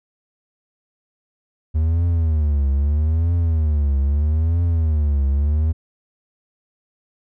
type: tone with vibrato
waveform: triangle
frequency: 76.8 Hz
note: D#2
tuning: 22 cents flat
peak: -13 dBFS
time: 1.74-5.73 s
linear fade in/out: 20 ms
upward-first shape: triangle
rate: 0.78 Hz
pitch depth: 210 cents each way
effects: none